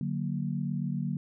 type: chord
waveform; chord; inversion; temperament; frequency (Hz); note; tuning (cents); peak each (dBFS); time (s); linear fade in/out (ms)
sine; D augmented; none; equal; 146.83 / 185 / 233.1; D3 / F#3 / A#3; 0 / 0 / 0; -32 / -33 / -35; 0.01-1.17; 2
effects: none